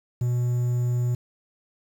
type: tone with quantisation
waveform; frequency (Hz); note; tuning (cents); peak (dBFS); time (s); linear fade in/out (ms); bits
triangle; 122.3; B2; -16; -19; 0.21-1.15; 5; 8
effects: none